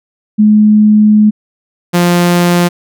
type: tone pair in turn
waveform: sine / sawtooth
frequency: 212.1 / 175.06 Hz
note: G#3 / F3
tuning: +37 / +4 cents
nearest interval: minor third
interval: 333 cents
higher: first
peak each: -3 dBFS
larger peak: neither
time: 0.38-1.31 / 1.93-2.69 s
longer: first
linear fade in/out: 20 ms
effects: none